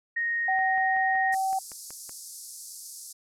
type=tone; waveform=sine; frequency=1864.7 Hz; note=A#6; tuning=in tune; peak=-25 dBFS; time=0.16-1.35 s; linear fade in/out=10 ms
type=tone with pitch glide; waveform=sine; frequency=762 to 766.9 Hz; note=G5 to G5; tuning=-49 to -38 cents; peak=-24 dBFS; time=0.48-1.59 s; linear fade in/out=5 ms; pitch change=+11 cents; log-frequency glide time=0.73-1.33 s
type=click train; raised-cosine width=0.5 ms; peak=-31 dBFS; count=9; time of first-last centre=0.59-2.094 s; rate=5.32 Hz
type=band-pass noise; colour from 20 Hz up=white; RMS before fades=-43 dBFS; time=1.32-3.13 s; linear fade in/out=10 ms; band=4800 to 12000 Hz; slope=48 dB/octave
effects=none